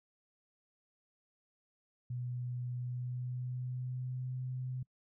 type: tone with pitch glide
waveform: sine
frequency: 123.47 to 127.75 Hz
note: B2 to C3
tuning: 0 to -41 cents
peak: -36 dBFS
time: 2.1-4.83 s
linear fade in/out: 5 ms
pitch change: +59 cents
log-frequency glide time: 2.76-4.36 s
effects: noise-tail reverb RT60 0.1 s tail -25 dB re dry